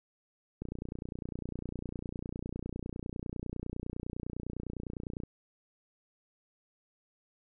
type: click train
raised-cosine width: 3 ms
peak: -25 dBFS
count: 139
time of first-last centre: 0.62-5.235 s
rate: 29.9 Hz
effects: none